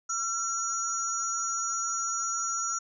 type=tone cluster; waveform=sine; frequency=1354 / 5850 / 6740 Hz; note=E6 / F#8 / G#8; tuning=+46 / -21 / +25 cents; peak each=-32 / -34 / -32 dBFS; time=0.09-2.79 s; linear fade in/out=10 ms; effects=none